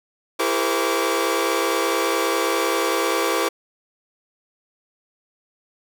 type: tone cluster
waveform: sawtooth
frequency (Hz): 335.9 / 405.1 / 469.9 / 520 / 1147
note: E4 / G#4 / A#4 / C5 / D6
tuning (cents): +33 / -43 / +14 / -11 / -41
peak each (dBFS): -22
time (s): 0.39-3.49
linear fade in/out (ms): 10
effects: none